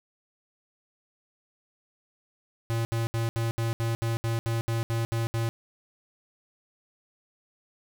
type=tone bursts; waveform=square; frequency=114.8 Hz; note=A#2; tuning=26 cents flat; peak=-26 dBFS; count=13; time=2.7-5.49 s; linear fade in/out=0 ms; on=150 ms; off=70 ms; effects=none